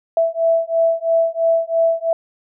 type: beating tone pair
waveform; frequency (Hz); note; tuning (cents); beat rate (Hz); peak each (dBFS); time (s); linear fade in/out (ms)
sine; 659.3 / 662.3; E5 / E5; 0 / +8; 3; -17; 0.17-2.13; 2
effects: none